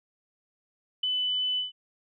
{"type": "tone with ADSR envelope", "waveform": "sine", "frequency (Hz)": 3001, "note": "F#7", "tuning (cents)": 24, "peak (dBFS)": -22, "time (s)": [1.03, 1.72], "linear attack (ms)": 6, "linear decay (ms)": 10, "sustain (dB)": -3, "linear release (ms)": 140, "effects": []}